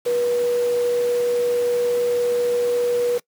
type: tone in noise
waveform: sine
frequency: 484.1 Hz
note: B4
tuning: 35 cents flat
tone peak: -17 dBFS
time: 0.06-3.18 s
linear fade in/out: 5 ms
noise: pink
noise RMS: -35 dBFS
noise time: 0.05-3.2 s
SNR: +15 dB
effects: noise-tail reverb RT60 0.1 s tail -23 dB re dry + high-pass 200 Hz 12 dB/octave